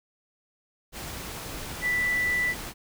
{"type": "tone in noise", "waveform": "sine", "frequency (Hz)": 1975.5, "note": "B6", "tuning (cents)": 0, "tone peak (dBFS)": -23, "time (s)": [1.81, 2.55], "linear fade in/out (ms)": 50, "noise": "pink", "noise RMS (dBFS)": -37, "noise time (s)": [0.92, 2.74], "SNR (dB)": 11, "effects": []}